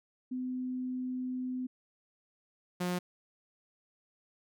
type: tone pair in turn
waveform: sine / sawtooth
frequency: 254.1 / 178.93 Hz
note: B3 / F3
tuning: +49 / +42 cents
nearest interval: tritone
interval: 607 cents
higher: first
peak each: -33 / -27 dBFS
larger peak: second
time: 0.31-1.67 / 2.8-2.99 s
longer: first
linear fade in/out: 10 ms
effects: none